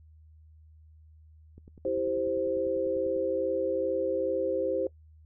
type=click train; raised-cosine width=3 ms; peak=-37 dBFS; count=17; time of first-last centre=1.58-3.164 s; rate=10.1 Hz
type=chord; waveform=sine; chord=C major; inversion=first; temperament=equal; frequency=329.6 / 392 / 523.3 Hz; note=E4 / G4 / C5; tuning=0 / 0 / 0 cents; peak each=-34 / -32 / -28 dBFS; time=1.85-4.87 s; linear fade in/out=2 ms
effects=noise-tail reverb RT60 0.1 s tail -21 dB re dry + added 78 Hz sine -52 dBFS peak until 5.25 s